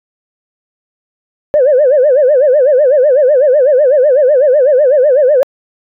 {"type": "tone with vibrato", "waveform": "sine", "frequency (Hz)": 550, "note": "C#5", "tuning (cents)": -14, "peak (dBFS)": -4, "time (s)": [1.54, 5.43], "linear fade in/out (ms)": 0, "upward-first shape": "sine", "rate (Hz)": 8, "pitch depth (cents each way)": 190, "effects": ["tanh soft clip ceiling -1 dBFS"]}